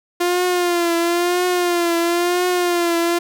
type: tone with vibrato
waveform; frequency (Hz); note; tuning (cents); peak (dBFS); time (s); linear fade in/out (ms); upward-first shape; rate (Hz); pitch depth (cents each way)
sawtooth; 349.2; F4; 0; -12; 0.2-3.19; 10; triangle; 0.99; 65
effects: none